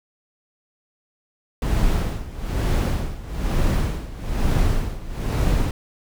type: noise with tremolo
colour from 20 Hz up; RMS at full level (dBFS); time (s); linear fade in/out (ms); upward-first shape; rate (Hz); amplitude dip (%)
brown; -18; 1.62-5.71; 2; sine; 1.1; 85
effects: none